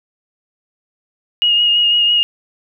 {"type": "tone with vibrato", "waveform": "sine", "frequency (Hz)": 2866, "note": "F7", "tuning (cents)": 44, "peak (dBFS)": -10, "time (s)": [1.42, 2.23], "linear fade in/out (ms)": 0, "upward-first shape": "sine", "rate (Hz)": 6, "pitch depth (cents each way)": 20, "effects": []}